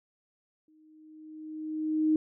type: tone with exponential growth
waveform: sine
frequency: 311.1 Hz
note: D#4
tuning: in tune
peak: -20 dBFS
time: 0.68-2.16 s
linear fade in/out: 2 ms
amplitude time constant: 320 ms
effects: none